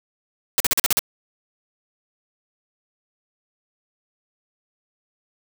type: noise bursts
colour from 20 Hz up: white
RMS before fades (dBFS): -18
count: 7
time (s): 0.58-0.992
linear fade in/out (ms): 0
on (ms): 22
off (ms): 43
effects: none